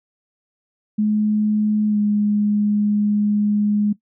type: tone with pitch glide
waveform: sine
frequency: 212 to 207.9 Hz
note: G#3 to G#3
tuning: +36 to +2 cents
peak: -15 dBFS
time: 0.98-3.93 s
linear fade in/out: 10 ms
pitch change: -34 cents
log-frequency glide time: 1.88-1.98 s
effects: noise-tail reverb RT60 0.1 s tail -17 dB re dry